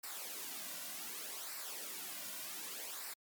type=noise with flanger; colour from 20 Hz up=white; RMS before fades=-45 dBFS; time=0.03-3.14 s; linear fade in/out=10 ms; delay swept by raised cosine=0.3 to 2.4 ms; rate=0.66 Hz; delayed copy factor=-0.65; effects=high-pass 200 Hz 12 dB/octave + MP3 96 kbps